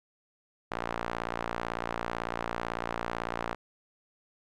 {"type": "tone with band-pass filter", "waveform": "sawtooth", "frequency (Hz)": 58, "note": "A#1", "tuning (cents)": -8, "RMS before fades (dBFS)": -35, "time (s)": [0.71, 3.55], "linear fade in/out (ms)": 10, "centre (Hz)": 1100, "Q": 0.99, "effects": []}